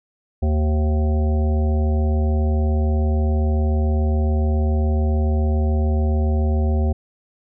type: harmonic tone with a mistuned harmonic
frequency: 76.4 Hz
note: D#2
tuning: 31 cents flat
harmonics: 1 / 3 / 5 / 7 / 9 / 10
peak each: -16 / -26 / -30 / -33 / -35 / -36 dBFS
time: 0.42-6.93 s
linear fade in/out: 10 ms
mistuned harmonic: 9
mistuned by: -27 cents
effects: none